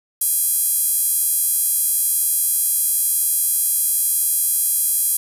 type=tone with high-pass filter; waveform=5% pulse; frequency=819 Hz; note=G#5; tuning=24 cents flat; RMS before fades=-19 dBFS; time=0.21-5.17 s; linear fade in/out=5 ms; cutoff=11000 Hz; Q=2.5; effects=7-bit